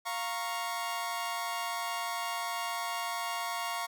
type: chord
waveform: sawtooth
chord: Bb minor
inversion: second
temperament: equal with one note detuned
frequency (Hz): 698.5 / 932.3 / 1103.6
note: F5 / Bb5 / Db6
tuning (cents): 0 / 0 / -8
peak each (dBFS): -34 / -34 / -33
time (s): 0.05-3.87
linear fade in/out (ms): 20
effects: none